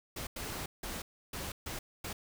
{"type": "noise bursts at uneven times", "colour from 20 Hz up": "pink", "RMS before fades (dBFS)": -40, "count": 6, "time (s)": [[0.16, 0.27], [0.36, 0.66], [0.83, 1.02], [1.33, 1.52], [1.66, 1.79], [2.04, 2.13]], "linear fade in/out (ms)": 5, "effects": []}